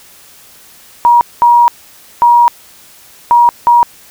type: tone bursts at uneven times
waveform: sine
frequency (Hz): 953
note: A#5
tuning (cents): +38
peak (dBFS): -3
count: 5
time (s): 1.05-1.21 / 1.42-1.68 / 2.22-2.48 / 3.31-3.49 / 3.67-3.83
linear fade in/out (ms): 0
effects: white hiss -40 dBFS RMS until 4.1 s